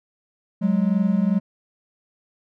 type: tone pair together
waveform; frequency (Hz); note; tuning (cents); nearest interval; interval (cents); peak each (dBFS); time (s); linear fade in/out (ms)
triangle; 185.3 / 207.7; F#3 / G#3; +3 / 0; major second; 197; -18; 0.61-1.4; 20
effects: none